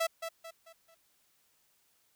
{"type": "tone with echo", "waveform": "sawtooth", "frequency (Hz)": 659.3, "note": "E5", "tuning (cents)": 0, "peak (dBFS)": -24, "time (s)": [0, 0.07], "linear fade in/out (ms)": 10, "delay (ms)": 220, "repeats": 4, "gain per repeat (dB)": -8, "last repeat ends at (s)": 0.95, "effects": ["white hiss -71 dBFS RMS until 2.15 s"]}